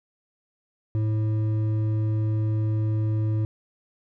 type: tone with hard clipping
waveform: sine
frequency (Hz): 108.4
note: A2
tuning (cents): -25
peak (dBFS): -23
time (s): 0.95-3.45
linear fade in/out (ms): 0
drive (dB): 7
effects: none